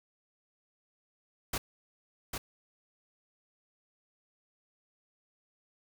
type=noise with echo; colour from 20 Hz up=pink; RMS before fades=-33 dBFS; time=1.53-1.58 s; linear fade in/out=5 ms; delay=800 ms; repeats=1; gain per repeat=-4 dB; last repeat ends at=2.38 s; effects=none